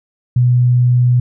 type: tone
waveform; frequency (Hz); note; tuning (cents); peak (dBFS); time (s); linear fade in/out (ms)
sine; 123.47; B2; 0; -8; 0.36-1.2; 5
effects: none